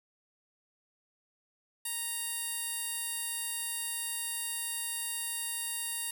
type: tone with band-pass filter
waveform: 15% pulse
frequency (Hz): 932.3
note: A#5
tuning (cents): 0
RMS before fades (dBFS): -36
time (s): 1.85-6.11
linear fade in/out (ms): 5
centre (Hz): 12000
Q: 1.7
effects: none